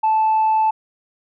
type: tone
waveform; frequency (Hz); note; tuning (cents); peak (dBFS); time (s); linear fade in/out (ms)
sine; 875; A5; -10; -12; 0.03-0.71; 10
effects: tanh soft clip ceiling -11 dBFS